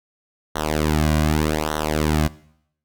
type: tone with flanger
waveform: sawtooth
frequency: 76.8 Hz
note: D#2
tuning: 22 cents flat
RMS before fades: -20 dBFS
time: 0.55-2.28 s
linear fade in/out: 10 ms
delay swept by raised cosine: 0.41 to 2.31 ms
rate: 0.84 Hz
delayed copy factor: -0.95
effects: noise-tail reverb RT60 0.7 s tail -20 dB re dry